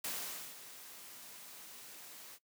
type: noise with ADSR envelope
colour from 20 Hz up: white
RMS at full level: -39 dBFS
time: 0.04-2.39 s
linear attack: 5 ms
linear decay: 500 ms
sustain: -13 dB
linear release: 52 ms
effects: noise-tail reverb RT60 0.1 s tail -18 dB re dry + high-pass 150 Hz 12 dB/octave